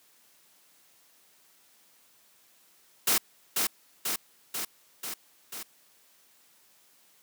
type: noise with echo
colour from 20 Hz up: white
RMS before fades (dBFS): -24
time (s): 3.07-3.18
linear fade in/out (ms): 5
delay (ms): 490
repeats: 5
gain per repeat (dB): -3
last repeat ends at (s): 5.63
effects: white hiss -62 dBFS RMS until 7.22 s + high-pass 150 Hz 12 dB/octave